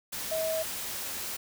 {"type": "tone in noise", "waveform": "sine", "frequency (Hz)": 640, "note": "D#5", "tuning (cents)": 49, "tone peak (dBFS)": -28, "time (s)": [0.31, 0.63], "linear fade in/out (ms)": 10, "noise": "white", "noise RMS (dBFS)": -36, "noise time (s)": [0.12, 1.37], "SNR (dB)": 5, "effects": []}